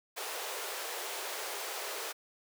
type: high-pass noise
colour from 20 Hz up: pink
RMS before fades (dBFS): -39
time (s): 0.16-2.13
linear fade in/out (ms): 20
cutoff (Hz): 390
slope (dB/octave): 48
effects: none